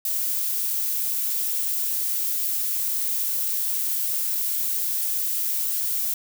violet noise, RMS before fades -25 dBFS, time 0.05-6.14 s, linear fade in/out 2 ms, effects none

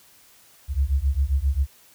sine beating tone pair, 65.2 / 72.7 Hz, C2 / D2, -5 / -17 cents, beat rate 7.5 Hz, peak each -22 dBFS, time 0.68-1.67 s, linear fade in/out 50 ms, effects white hiss -54 dBFS RMS until 1.94 s

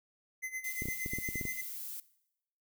square tone with tremolo, 2048 Hz, C7, 38 cents flat, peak -35 dBFS, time 0.42-1.62 s, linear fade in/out 20 ms, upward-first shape sine, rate 8.6 Hz, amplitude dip 80%
violet noise, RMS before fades -42 dBFS, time 0.64-2 s, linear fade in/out 2 ms
clicks, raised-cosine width 3 ms, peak -26 dBFS, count 10, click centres 0.821 / 0.856 / 0.886 / 1.061 / 1.135 / 1.186 / 1.289 / 1.357 / 1.412 / 1.453 s
effects noise-tail reverb RT60 0.8 s tail -19 dB re dry

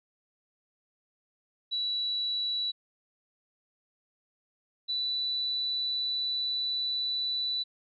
sine tone pair in turn, 3932 / 3969 Hz, B7 / B7, -8 / +8 cents, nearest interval unison, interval 16 cents, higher second, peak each -28 / -28 dBFS, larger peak neither, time 1.71-2.72 / 4.88-7.64 s, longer second, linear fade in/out 20 ms, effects none

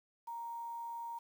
sine tone with quantisation, 932.3 Hz, A#5, in tune, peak -40 dBFS, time 0.27-1.19 s, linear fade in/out 10 ms, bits 10, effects none

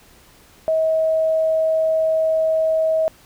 sine tone, 639 Hz, D#5, 46 cents sharp, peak -15 dBFS, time 0.68-3.08 s, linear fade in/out 0 ms, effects pink hiss -50 dBFS RMS until 3.25 s

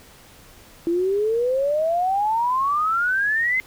sine exponential sweep, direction up, 332.1 to 2093 Hz, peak -18 dBFS, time 0.87-3.6 s, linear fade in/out 0 ms, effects pink hiss -48 dBFS RMS until 3.66 s

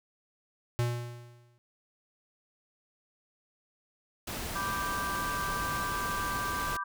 square tone with exponential decay, 120 Hz, B2, 49 cents flat, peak -25 dBFS, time 0.79-1.58 s, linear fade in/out 0 ms, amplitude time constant 170 ms
pink noise, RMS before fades -37 dBFS, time 4.27-6.77 s, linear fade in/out 5 ms
sine chord, G major, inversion first, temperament equal, 987.8 / 1174.7 / 1568 Hz, B5 / D6 / G6, 0 / 0 / 0 cents, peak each -39 / -34 / -37 dBFS, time 4.55-6.84 s, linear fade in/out 10 ms
effects none

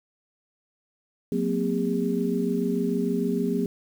sine tone cluster, 182.1 / 229.2 / 256 / 405.4 Hz, F#3 / A#3 / C4 / G#4, -27 / -29 / -38 / -42 cents, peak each -28 dBFS, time 1.32-3.66 s, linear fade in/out 2 ms, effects 8-bit

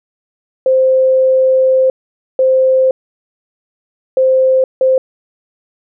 sine tone bursts at uneven times, 522 Hz, C5, 4 cents flat, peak -7 dBFS, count 4, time 0.66-1.9 / 2.39-2.91 / 4.17-4.64 / 4.81-4.98 s, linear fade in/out 2 ms, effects none

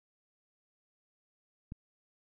click, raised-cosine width 5 ms, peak -29 dBFS, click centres 1.721 s, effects none

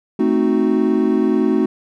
triangle chord, A diminished seventh, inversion none, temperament equal, 220 / 261.6 / 311.1 / 370 Hz, A3 / C4 / Eb4 / Gb4, 0 / 0 / 0 / 0 cents, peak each -17 dBFS, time 0.19-1.66 s, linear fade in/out 5 ms, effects none

